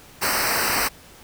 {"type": "noise with comb filter", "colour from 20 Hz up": "pink", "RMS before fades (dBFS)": -22, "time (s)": [0.21, 0.89], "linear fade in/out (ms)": 20, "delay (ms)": 0.29, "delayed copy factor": -0.9, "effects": ["pink hiss -47 dBFS RMS until 1.23 s"]}